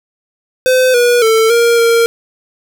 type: tone with pitch steps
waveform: square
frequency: 512 / 483.5 / 445.4 / 468.6 / 463.5 Hz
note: C5 / B4 / A4 / A#4 / A#4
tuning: -38 / -37 / +21 / +9 / -10 cents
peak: -8 dBFS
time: 0.66-2.06 s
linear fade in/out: 0 ms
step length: 280 ms
effects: none